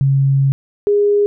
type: tone pair in turn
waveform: sine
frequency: 136.9 / 410.2 Hz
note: C#3 / G#4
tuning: -21 / -21 cents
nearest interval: octave + perfect fifth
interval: 1900 cents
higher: second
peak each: -10 dBFS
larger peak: neither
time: 0.01-0.52 / 0.87-1.26 s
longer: first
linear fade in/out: 0 ms
effects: none